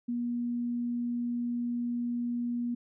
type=tone; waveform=sine; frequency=240 Hz; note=B3; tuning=49 cents flat; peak=-29 dBFS; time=0.08-2.75 s; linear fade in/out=10 ms; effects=none